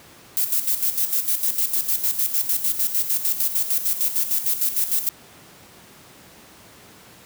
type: noise with tremolo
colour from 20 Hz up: violet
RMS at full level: -20 dBFS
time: 0.37-5.09 s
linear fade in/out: 0 ms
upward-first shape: square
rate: 6.6 Hz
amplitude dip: 65%
effects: pink hiss -47 dBFS RMS until 7.25 s + high-pass 100 Hz 12 dB/octave